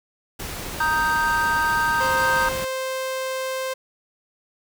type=noise; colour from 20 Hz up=pink; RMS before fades=-32 dBFS; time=0.39-2.65 s; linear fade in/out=10 ms
type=chord; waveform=triangle; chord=Eb major; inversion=second; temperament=equal; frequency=932.3 / 1244.5 / 1568 Hz; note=Bb5 / Eb6 / G6; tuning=0 / 0 / 0 cents; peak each=-21 / -24 / -20 dBFS; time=0.8-2.49 s; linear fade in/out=5 ms
type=tone; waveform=sawtooth; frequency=523.3 Hz; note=C5; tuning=in tune; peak=-21 dBFS; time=2-3.74 s; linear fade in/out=10 ms
effects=none